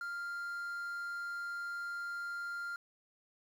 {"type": "tone with quantisation", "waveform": "triangle", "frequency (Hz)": 1396.9, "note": "F6", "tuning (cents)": 0, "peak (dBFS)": -36, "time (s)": [0.01, 2.76], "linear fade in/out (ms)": 2, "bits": 10, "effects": []}